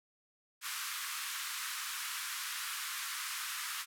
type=band-pass noise; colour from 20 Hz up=pink; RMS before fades=-40 dBFS; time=0.61-3.86 s; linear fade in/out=50 ms; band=1100 to 15000 Hz; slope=48 dB/octave; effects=none